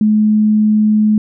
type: tone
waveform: sine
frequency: 213.5 Hz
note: G#3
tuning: 48 cents sharp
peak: -8 dBFS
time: 0.01-1.18 s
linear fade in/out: 2 ms
effects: none